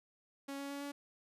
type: tone with pitch steps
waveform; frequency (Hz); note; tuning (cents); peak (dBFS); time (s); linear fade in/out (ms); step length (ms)
sawtooth; 277.2 / 279.6 / 282 / 284.5; C#4 / C#4 / C#4 / C#4; 0 / +15 / +30 / +45; -37; 0.48-0.92; 10; 110
effects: resampled to 32000 Hz